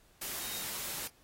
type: tone in noise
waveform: sine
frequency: 3729 Hz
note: A#7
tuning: in tune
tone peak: -47 dBFS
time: 0.4-0.64 s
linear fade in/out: 10 ms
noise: white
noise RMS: -39 dBFS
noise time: 0.21-1.08 s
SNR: -11 dB
effects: pink hiss -65 dBFS RMS until 1.23 s + AAC 48 kbps